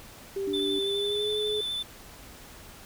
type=tone with pitch glide; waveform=sine; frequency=392 to 422.6 Hz; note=G4 to G#4; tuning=0 to +30 cents; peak=-28 dBFS; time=0.36-1.61 s; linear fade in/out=5 ms; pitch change=+130 cents; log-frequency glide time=0.79-1.31 s
type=tone; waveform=sine; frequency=293.7 Hz; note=D4; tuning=in tune; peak=-31 dBFS; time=0.47-0.79 s; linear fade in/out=5 ms
type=tone with vibrato; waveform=triangle; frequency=3520 Hz; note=A7; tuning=in tune; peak=-28 dBFS; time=0.53-1.83 s; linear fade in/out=10 ms; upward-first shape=triangle; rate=12 Hz; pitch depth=22 cents each way
effects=pink hiss -48 dBFS RMS until 2.85 s